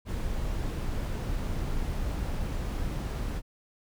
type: noise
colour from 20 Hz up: brown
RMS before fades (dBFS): -31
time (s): 0.05-3.42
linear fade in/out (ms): 50
effects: none